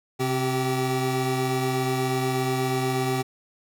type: tone pair together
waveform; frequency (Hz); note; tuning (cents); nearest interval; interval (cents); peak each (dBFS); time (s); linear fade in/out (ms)
25% pulse; 131.4 / 385.9; C3 / G4; +8 / -27; octave + perfect fifth; 1865; -22; 0.19-3.23; 20
effects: none